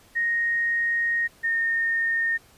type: tone pair in turn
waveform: sine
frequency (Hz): 1864.7 / 1833.7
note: A#6 / A#6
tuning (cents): 0 / -29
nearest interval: unison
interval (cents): 29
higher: first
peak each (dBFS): -21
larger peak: neither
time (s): 0.15-1.28 / 1.43-2.38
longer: first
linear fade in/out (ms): 20
effects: pink hiss -55 dBFS RMS until 2.57 s + resampled to 32000 Hz